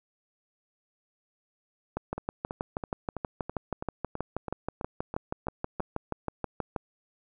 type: two click trains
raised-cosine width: 1 ms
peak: -16 / -20 dBFS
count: 31 / 12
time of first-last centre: 1.97-6.762 / 2.18-5.798 s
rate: 6.26 / 3.04 Hz
effects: none